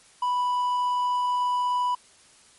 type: tone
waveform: triangle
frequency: 987.8 Hz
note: B5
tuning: in tune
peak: -20 dBFS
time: 0.22-1.95 s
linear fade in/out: 5 ms
effects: white hiss -55 dBFS RMS until 2.58 s + MP3 48 kbps